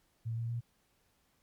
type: tone with pitch steps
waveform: sine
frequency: 113.9 / 115.89 / 117.92 Hz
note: A#2 / A#2 / A#2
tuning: -40 / -10 / +20 cents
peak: -33 dBFS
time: 0.25-0.61 s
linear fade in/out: 20 ms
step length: 120 ms
effects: pink hiss -73 dBFS RMS until 1.42 s + MP3 96 kbps